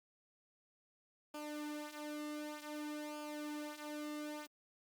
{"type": "tone with flanger", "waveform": "sawtooth", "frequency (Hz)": 299.2, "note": "D4", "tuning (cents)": 32, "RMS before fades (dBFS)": -45, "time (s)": [1.34, 4.47], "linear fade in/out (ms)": 5, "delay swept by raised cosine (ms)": [0.51, 4.61], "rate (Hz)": 0.54, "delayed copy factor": -0.7, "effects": ["Opus 48 kbps"]}